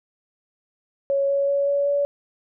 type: tone with pitch steps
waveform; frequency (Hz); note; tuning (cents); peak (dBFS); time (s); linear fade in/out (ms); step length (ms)
sine; 554.4 / 558.3 / 562.1 / 566 / 570; C#5 / C#5 / C#5 / C#5 / C#5; 0 / +12 / +24 / +36 / +48; -18; 1.1-2.05; 0; 190
effects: none